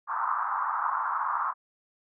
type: band-pass noise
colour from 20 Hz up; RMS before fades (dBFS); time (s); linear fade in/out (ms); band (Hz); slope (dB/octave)
pink; -29; 0.07-1.54; 50; 940 to 1300; 48
effects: none